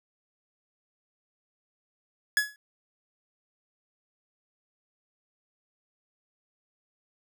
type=tone with exponential decay; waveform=45% pulse; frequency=1691 Hz; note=G#6; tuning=31 cents sharp; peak=-18 dBFS; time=2.37-2.56 s; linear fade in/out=1 ms; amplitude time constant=41 ms; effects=none